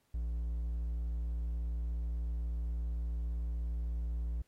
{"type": "tone with hard clipping", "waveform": "triangle", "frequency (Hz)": 58.27, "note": "A#1", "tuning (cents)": 0, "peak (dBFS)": -34, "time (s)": [0.14, 4.42], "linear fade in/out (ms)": 5, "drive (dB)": 6, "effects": ["pink hiss -75 dBFS RMS until 4.47 s", "AAC 48 kbps"]}